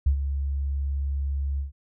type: tone with ADSR envelope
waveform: sine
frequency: 69.5 Hz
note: C#2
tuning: 5 cents sharp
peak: -15 dBFS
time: 0.06-1.72 s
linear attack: 7 ms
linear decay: 91 ms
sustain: -9 dB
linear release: 130 ms
effects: none